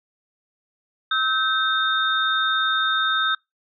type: tone cluster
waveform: sine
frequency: 1292 / 1551 / 3658 Hz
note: E6 / G6 / A#7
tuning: -35 / -19 / -33 cents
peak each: -23 dBFS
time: 1.11-3.35 s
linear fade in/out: 5 ms
effects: noise-tail reverb RT60 0.2 s tail -26 dB re dry